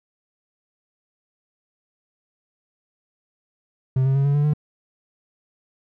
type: tone with pitch steps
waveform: triangle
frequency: 130.81 / 134.41 / 138.11 / 141.91 / 145.82 / 149.83 Hz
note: C3 / C3 / C#3 / C#3 / D3 / D3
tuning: 0 / +47 / -6 / +41 / -12 / +35 cents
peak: -14 dBFS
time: 3.96-4.536 s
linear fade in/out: 5 ms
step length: 96 ms
effects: none